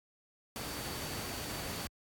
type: tone in noise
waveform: sine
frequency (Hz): 4559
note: C#8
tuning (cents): +48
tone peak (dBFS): -50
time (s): 0.56-1.87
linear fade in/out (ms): 0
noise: pink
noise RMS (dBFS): -40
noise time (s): 0.56-1.87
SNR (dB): -13
effects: high-pass 60 Hz 12 dB/octave + AAC 64 kbps